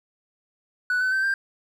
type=tone with pitch steps; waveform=triangle; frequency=1483 / 1515.9 / 1549.6 / 1583.9 Hz; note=F#6 / F#6 / G6 / G6; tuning=+4 / +42 / -20 / +17 cents; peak=-18 dBFS; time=0.9-1.34 s; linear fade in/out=2 ms; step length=110 ms; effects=tanh soft clip ceiling -14 dBFS